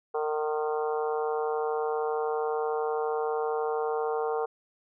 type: harmonic tone with a mistuned harmonic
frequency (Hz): 152.6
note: D#3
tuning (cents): -33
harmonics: 3 / 4 / 5 / 6 / 7 / 8 / 9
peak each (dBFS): -28 / -41 / -33 / -39 / -39 / -41 / -44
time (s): 0.14-4.46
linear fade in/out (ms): 10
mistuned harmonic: 9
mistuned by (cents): +16
effects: none